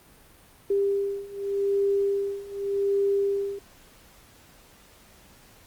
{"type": "beating tone pair", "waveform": "sine", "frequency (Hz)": [397.8, 398.65], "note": ["G4", "G4"], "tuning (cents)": [25, 29], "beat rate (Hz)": 0.85, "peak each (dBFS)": [-27, -25], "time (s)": [0.7, 3.59], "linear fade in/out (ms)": 5, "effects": ["pink hiss -54 dBFS RMS until 5.66 s", "Opus 32 kbps"]}